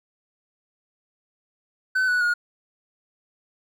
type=tone with pitch steps; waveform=triangle; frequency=1518 / 1476.5 / 1436.1 Hz; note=F#6 / F#6 / F6; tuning=+44 / -4 / +48 cents; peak=-17 dBFS; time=1.95-2.34 s; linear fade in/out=10 ms; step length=130 ms; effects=none